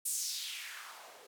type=noise with band-pass filter sweep; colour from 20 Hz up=blue; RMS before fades=-41 dBFS; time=0.05-1.27 s; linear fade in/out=10 ms; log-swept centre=9500 to 430 Hz; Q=2.3; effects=none